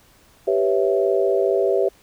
sine chord, C# half-diminished seventh, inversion second, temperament equal, 392 / 493.9 / 554.4 / 659.3 Hz, G4 / B4 / C#5 / E5, 0 / 0 / 0 / 0 cents, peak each -19 / -23 / -23 / -23 dBFS, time 0.47-1.89 s, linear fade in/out 10 ms, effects pink hiss -54 dBFS RMS until 2.02 s

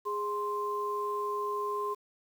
sine tone pair together, 413.7 / 1046.5 Hz, G#4 / C6, -7 / 0 cents, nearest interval octave + major third, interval 1607 cents, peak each -34 / -32 dBFS, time 0.05-1.95 s, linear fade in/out 20 ms, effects 9-bit

